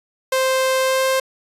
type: tone with pitch glide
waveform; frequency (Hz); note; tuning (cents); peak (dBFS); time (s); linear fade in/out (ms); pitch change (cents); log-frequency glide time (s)
sawtooth; 523.3 to 526.9; C5 to C5; 0 to +12; -12; 0.32-1.2; 5; +12; 0.8-1.05
effects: resampled to 32000 Hz